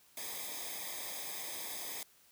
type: noise with comb filter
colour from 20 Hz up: white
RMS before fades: -42 dBFS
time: 0.17-2.03 s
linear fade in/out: 2 ms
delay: 0.7 ms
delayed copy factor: -0.8
effects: white hiss -65 dBFS RMS until 2.31 s